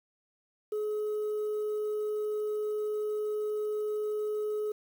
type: tone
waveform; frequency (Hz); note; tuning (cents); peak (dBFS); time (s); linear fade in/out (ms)
sine; 424.1; G#4; +36; -27; 0.72-4.72; 5
effects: tanh soft clip ceiling -28 dBFS + 9-bit